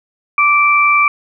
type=tone pair together; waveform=sine; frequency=1169.5 / 2339 Hz; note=D6 / D7; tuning=-8 / -8 cents; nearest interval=octave; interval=1200 cents; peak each=-11 dBFS; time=0.38-1.08 s; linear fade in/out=2 ms; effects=none